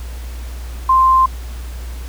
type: tone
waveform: sine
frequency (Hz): 1046.5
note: C6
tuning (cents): 0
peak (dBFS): -8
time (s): 0.89-1.26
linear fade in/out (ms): 5
effects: added 60 Hz sine -25 dBFS peak until 2.08 s + pink hiss -39 dBFS RMS until 2.08 s